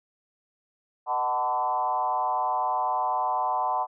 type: tone with frequency modulation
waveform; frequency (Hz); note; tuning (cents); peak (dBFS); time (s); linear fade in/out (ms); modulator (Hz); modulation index
sine; 880; A5; 0; -23; 1.06-3.87; 50; 132; 1.5
effects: none